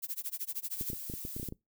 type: noise with tremolo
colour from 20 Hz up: violet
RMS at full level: -35 dBFS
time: 0.02-0.93 s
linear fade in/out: 20 ms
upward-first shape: sine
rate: 13 Hz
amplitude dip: 100%
type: noise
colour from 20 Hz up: violet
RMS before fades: -42 dBFS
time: 0.73-1.49 s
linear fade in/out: 2 ms
type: clicks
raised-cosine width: 3 ms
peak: -27 dBFS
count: 11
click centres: 0.811 / 0.901 / 0.932 / 1.099 / 1.138 / 1.251 / 1.365 / 1.398 / 1.43 / 1.487 / 1.524 s
effects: noise-tail reverb RT60 0.2 s tail -24 dB re dry